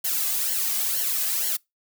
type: noise with flanger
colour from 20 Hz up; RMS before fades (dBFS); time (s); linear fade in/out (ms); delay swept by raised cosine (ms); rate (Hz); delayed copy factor
blue; -25; 0.04-1.57; 10; 0.8 to 2.2; 2.1; -0.85
effects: noise-tail reverb RT60 0.2 s tail -26 dB re dry